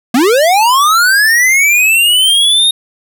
square linear sweep, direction up, 221.7 to 3729 Hz, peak -7 dBFS, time 0.14-2.71 s, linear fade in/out 5 ms, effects none

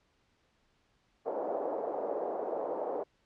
pink band-pass noise, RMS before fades -35 dBFS, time 1.25-3.04 s, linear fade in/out 20 ms, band 420 to 710 Hz, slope 24 dB/octave, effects pink hiss -72 dBFS RMS until 3.25 s + low-pass 5000 Hz 12 dB/octave

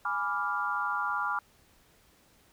sine chord, G# diminished seventh, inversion none, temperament equal, 830.6 / 987.8 / 1174.7 / 1396.9 Hz, G#5 / B5 / D6 / F6, 0 / 0 / 0 / 0 cents, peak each -36 / -35 / -33 / -32 dBFS, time 0.05-1.39 s, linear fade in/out 2 ms, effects pink hiss -63 dBFS RMS until 2.52 s

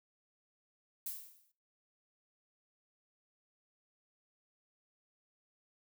violet noise with exponential decay, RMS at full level -38 dBFS, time 1.06-1.52 s, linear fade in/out 5 ms, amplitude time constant 100 ms, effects noise-tail reverb RT60 0.4 s tail -20 dB re dry

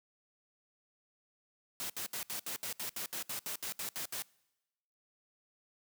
white noise bursts, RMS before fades -39 dBFS, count 15, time 1.8-4.221 s, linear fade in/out 0 ms, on 97 ms, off 69 ms, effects noise-tail reverb RT60 1.0 s tail -25 dB re dry + high-pass 100 Hz 12 dB/octave

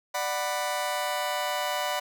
sawtooth chord, B minor, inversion first, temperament just, 592.7 / 740.8 / 987.8 Hz, D5 / F#5 / B5, +16 / +2 / 0 cents, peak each -28 dBFS, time 0.14-2 s, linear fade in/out 10 ms, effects none

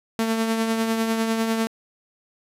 sawtooth tone with tremolo, 224.8 Hz, A3, 37 cents sharp, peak -15 dBFS, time 0.19-1.67 s, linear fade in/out 0 ms, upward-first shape triangle, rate 10 Hz, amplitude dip 45%, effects resampled to 32000 Hz

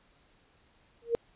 sine tone with exponential growth, 466.2 Hz, A#4, in tune, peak -20 dBFS, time 1.02-1.15 s, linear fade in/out 0 ms, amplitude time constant 27 ms, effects pink hiss -65 dBFS RMS until 1.35 s + resampled to 8000 Hz

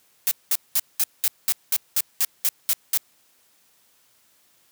blue noise bursts, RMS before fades -20 dBFS, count 12, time 0.27-2.974 s, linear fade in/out 0 ms, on 42 ms, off 200 ms, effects white hiss -61 dBFS RMS until 4.71 s + high-pass 80 Hz 12 dB/octave

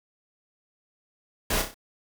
pink noise with echo, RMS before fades -26 dBFS, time 1.5-1.62 s, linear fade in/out 5 ms, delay 31 ms, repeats 4, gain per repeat -6 dB, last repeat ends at 1.744 s, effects none

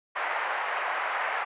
pink band-pass noise, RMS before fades -30 dBFS, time 0.15-1.45 s, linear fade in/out 20 ms, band 690 to 2200 Hz, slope 24 dB/octave, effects resampled to 8000 Hz

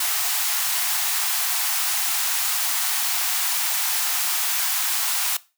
white high-pass noise, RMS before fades -23 dBFS, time 0-5.37 s, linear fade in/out 5 ms, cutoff 690 Hz, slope 96 dB/octave, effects noise-tail reverb RT60 0.3 s tail -19 dB re dry

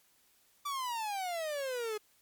45% pulse exponential sweep, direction down, 1174.7 to 416.2 Hz, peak -34 dBFS, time 0.65-1.98 s, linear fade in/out 10 ms, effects white hiss -68 dBFS RMS until 2.21 s + MP3 96 kbps

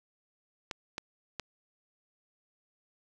clicks, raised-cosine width 0.2 ms, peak -18 dBFS, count 3, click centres 0.712 / 0.981 / 1.397 s, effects none

